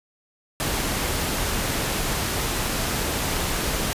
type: noise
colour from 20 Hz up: pink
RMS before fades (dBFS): -25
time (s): 0.6-3.93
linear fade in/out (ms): 0
effects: resampled to 32000 Hz